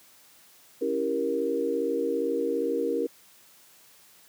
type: chord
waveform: sine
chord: C# diminished seventh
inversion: none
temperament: equal with one note detuned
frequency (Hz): 277.2 / 329.6 / 392 / 469.4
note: C#4 / E4 / G4 / Bb4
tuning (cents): 0 / 0 / 0 / +12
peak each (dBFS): -32 / -32 / -32 / -27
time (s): 0.81-3.07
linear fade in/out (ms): 10
effects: white hiss -56 dBFS RMS until 4.28 s + high-pass 100 Hz 12 dB/octave